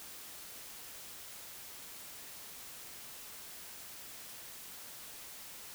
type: silence
effects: white hiss -49 dBFS RMS until 5.74 s